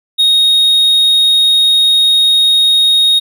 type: tone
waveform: triangle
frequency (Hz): 3735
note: A#7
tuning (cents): +3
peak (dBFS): -5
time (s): 0.18-3.2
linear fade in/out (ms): 20
effects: none

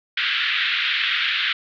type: band-pass noise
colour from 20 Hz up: white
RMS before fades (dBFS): -22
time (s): 0.17-1.53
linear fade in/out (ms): 5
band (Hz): 1400 to 3700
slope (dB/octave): 48
effects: none

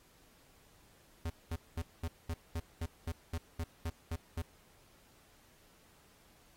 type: tone bursts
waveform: square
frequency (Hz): 82.8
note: E2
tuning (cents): +8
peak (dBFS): -35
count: 13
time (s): 1.25-4.42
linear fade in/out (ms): 5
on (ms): 50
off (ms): 210
effects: pink hiss -65 dBFS RMS until 6.56 s + AAC 48 kbps

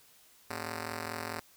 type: ring-modulated tone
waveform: 5% pulse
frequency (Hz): 163.7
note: E3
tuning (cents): -12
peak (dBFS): -22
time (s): 0.5-1.4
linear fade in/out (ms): 5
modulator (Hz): 59.6
effects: white hiss -61 dBFS RMS until 1.56 s

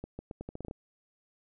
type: accelerating click train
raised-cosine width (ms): 2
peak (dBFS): -26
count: 10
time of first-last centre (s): 0.04-0.711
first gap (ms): 150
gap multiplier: 0.81
effects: none

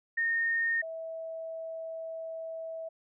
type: tone pair in turn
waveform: sine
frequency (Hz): 1838 / 651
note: A#6 / E5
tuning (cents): -25 / -22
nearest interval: octave + tritone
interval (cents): 1797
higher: first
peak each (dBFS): -26 / -36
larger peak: first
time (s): 0.17-0.82 / 0.82-2.89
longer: second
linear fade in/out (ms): 10
effects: none

